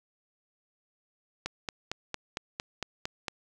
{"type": "click train", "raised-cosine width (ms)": 0.2, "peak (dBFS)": -15, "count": 9, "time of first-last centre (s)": [1.46, 3.282], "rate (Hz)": 4.39, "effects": []}